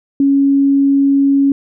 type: tone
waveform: sine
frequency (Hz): 277.2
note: C#4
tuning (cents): 0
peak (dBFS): -8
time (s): 0.2-1.52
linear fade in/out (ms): 2
effects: none